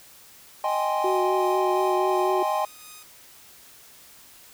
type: chord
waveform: triangle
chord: Ab major seventh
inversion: second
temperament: equal with one note detuned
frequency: 622.3 / 784 / 833.5 / 1046.5 Hz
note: Eb5 / G5 / Ab5 / C6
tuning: 0 / 0 / +6 / 0 cents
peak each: -26 dBFS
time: 0.64-2.65 s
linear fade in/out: 2 ms
type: tone with tremolo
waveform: 5% pulse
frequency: 1244.5 Hz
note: D#6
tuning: in tune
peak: -31 dBFS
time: 0.68-3.03 s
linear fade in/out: 2 ms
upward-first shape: sine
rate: 2.8 Hz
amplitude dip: 45%
type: tone with vibrato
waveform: sine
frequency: 370 Hz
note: F#4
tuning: in tune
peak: -23 dBFS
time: 1.04-2.43 s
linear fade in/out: 5 ms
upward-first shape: sine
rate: 4.1 Hz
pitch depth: 22 cents each way
effects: white hiss -50 dBFS RMS until 4.53 s